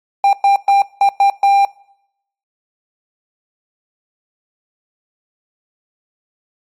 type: tone bursts at uneven times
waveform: triangle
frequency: 796 Hz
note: G5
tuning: 26 cents sharp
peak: -6 dBFS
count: 6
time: 0.24-0.33 / 0.44-0.56 / 0.68-0.82 / 1.01-1.09 / 1.2-1.3 / 1.43-1.65 s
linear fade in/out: 2 ms
effects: noise-tail reverb RT60 0.8 s tail -23 dB re dry + AAC 64 kbps